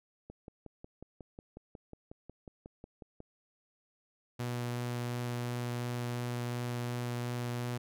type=click train; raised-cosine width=2 ms; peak=-33 dBFS; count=17; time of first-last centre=0.3-3.204 s; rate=5.51 Hz
type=tone with vibrato; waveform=sawtooth; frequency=121.3 Hz; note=B2; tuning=31 cents flat; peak=-30 dBFS; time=4.39-7.78 s; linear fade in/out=10 ms; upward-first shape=triangle; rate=2.8 Hz; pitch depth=9 cents each way
effects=none